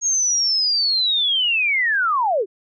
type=linear sweep; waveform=sine; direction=down; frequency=6600 to 349.2 Hz; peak=-16 dBFS; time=0.01-2.46 s; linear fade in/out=50 ms; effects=none